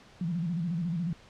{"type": "tone with vibrato", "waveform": "sine", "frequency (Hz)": 170, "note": "F3", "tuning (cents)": -46, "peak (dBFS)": -28, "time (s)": [0.21, 1.13], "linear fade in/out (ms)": 2, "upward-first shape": "square", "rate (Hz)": 14, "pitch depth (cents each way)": 100, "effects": ["pink hiss -55 dBFS RMS until 1.29 s", "low-pass 5000 Hz 12 dB/octave"]}